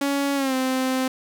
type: tone with pitch glide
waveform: sawtooth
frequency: 280.2 to 259.9 Hz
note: C#4 to C4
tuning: +19 to -11 cents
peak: -17 dBFS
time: 0.01-1.08 s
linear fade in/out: 5 ms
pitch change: -130 cents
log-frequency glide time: 0.35-0.54 s
effects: none